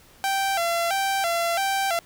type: tone with vibrato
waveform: sawtooth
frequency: 729 Hz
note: F#5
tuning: 26 cents flat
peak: -18 dBFS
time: 0.24-1.99 s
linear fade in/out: 0 ms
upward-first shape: square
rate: 1.5 Hz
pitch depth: 120 cents each way
effects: pink hiss -53 dBFS RMS until 2.05 s